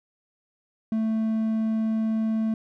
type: tone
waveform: triangle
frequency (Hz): 221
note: A3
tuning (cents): +8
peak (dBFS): -20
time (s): 0.92-2.54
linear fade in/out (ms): 2
effects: none